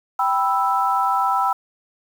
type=chord; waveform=sine; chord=E minor; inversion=first; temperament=equal; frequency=784 / 987.8 / 1318.5 Hz; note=G5 / B5 / E6; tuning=0 / 0 / 0 cents; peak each=-21 dBFS; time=0.19-1.53 s; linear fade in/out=5 ms; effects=7-bit